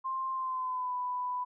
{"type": "tone with pitch glide", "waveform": "sine", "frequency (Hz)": [1053, 993.9], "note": ["C6", "B5"], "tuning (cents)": [11, 11], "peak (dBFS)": -31, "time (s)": [0.04, 1.45], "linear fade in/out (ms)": 20, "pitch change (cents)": -100, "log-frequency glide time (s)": [0.33, 0.94], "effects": []}